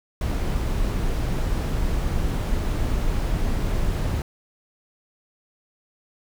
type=noise; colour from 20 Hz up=brown; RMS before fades=-23 dBFS; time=0.21-4.22 s; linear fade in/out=2 ms; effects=none